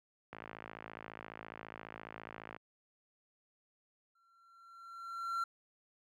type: click train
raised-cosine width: 0.5 ms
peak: -30 dBFS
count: 123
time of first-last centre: 0.33-2.564 s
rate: 54.6 Hz
type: tone with exponential growth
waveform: triangle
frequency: 1362 Hz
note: F6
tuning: 44 cents flat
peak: -30 dBFS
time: 4.15-5.44 s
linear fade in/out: 5 ms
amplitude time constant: 280 ms
effects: high-pass 100 Hz 12 dB/octave